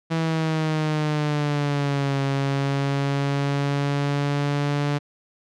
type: linear two-way sweep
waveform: sawtooth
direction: down then up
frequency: 163.9 to 137.5 to 145 Hz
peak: -17 dBFS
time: 0.1-4.99 s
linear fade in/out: 20 ms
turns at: 2.2 s
effects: low-pass 5000 Hz 12 dB/octave